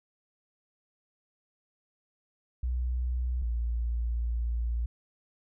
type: tone pair in turn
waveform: sine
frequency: 61.74 / 58.24 Hz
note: B1 / A#1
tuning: 0 / -1 cents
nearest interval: minor second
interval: 101 cents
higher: first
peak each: -27 dBFS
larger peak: neither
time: 2.63-3.42 / 3.42-4.86 s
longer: second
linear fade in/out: 5 ms
effects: none